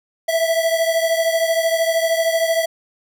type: beating tone pair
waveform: square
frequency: 655 / 668 Hz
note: E5 / E5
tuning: -11 / +23 cents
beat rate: 13 Hz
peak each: -18 / -22 dBFS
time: 0.28-2.66 s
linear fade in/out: 10 ms
effects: none